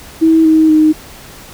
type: tone with pitch steps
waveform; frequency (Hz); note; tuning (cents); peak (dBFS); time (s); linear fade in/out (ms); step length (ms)
sine; 322.8 / 316.3 / 310; E4 / D#4 / D#4; -36 / +29 / -6; -5; 0.21-0.93; 20; 240
effects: pink hiss -35 dBFS RMS until 1.53 s